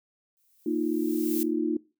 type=noise with exponential growth; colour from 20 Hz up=violet; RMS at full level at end=-31 dBFS; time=0.37-1.43 s; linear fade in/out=0 ms; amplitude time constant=230 ms
type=chord; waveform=sine; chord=Bb suspended fourth; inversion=none; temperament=equal; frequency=233.1 / 311.1 / 349.2 Hz; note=Bb3 / Eb4 / F4; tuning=0 / 0 / 0 cents; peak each=-31 / -27 / -29 dBFS; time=0.66-1.77 s; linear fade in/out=5 ms
effects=noise-tail reverb RT60 0.3 s tail -21 dB re dry